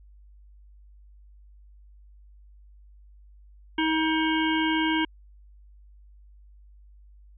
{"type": "harmonic tone", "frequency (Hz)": 317.3, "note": "D#4", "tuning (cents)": 34, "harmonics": [1, 3, 5, 7, 9, 10], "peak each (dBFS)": [-24, -29, -31, -32, -34, -34], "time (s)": [3.78, 5.05], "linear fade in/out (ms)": 5, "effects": ["added 50 Hz sine -49 dBFS peak until 7.37 s"]}